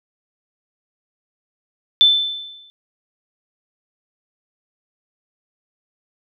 sine tone with exponential decay, 3528 Hz, A7, 4 cents sharp, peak -6 dBFS, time 2.01-2.7 s, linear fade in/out 0 ms, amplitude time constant 150 ms, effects none

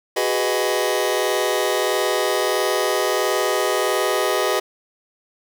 sawtooth chord, G# minor seventh, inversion third, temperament just, 373.8 / 415.3 / 498.4 / 623 Hz, F#4 / G#4 / B4 / D#5, +18 / 0 / +16 / +2 cents, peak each -20 dBFS, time 0.16-4.6 s, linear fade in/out 10 ms, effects none

